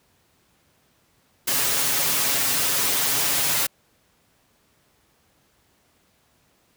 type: noise with comb filter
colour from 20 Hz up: white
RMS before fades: -22 dBFS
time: 1.47-3.67 s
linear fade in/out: 10 ms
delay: 7.2 ms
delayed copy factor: +0.8
effects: pink hiss -63 dBFS RMS until 6.76 s + high-pass 60 Hz 12 dB/octave